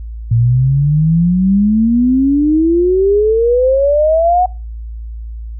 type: exponential sweep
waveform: sine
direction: up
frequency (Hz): 113.1 to 740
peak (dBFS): -8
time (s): 0.31-4.46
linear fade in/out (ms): 5
effects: noise-tail reverb RT60 0.3 s tail -22 dB re dry + added 56 Hz sine -23 dBFS peak until 5.59 s

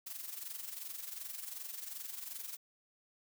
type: noise with amplitude modulation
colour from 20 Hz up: blue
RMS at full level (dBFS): -42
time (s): 0.06-2.57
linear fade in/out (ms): 10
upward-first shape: sine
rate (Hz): 22.7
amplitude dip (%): 65
effects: none

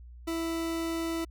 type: tone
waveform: 40% pulse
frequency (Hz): 330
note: E4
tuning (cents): +2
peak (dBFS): -29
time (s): 0.27-1.25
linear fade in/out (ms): 10
effects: added 60 Hz sine -45 dBFS peak until 1.3 s

